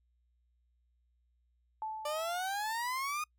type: tone with exponential decay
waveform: sine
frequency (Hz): 872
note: A5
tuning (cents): -16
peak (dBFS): -34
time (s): 1.82-3.02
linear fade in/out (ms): 1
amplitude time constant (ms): 260
type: exponential sweep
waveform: 30% pulse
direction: up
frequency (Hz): 586 to 1244.5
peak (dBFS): -31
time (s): 2.05-3.24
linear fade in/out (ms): 5
effects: noise-tail reverb RT60 0.1 s tail -25 dB re dry + added 60 Hz sine -70 dBFS peak until 3.38 s